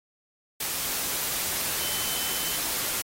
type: tone in noise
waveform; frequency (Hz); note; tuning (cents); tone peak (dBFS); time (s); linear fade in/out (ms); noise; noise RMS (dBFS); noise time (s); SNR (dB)
sine; 3049; G7; -49; -37; 1.8-2.58; 5; white; -29; 0.6-3.02; -11
effects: AAC 48 kbps